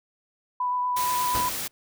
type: tone with vibrato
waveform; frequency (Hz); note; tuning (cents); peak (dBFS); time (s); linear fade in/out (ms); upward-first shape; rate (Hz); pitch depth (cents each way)
sine; 992; B5; +7; -23; 0.6-1.49; 5; sine; 8.4; 11
type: noise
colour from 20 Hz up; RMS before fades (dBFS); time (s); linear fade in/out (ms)
white; -31; 0.96-1.68; 10
type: noise with exponential decay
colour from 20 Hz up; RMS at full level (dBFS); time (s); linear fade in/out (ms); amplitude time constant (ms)
pink; -28; 1.35-1.71; 0; 78
effects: none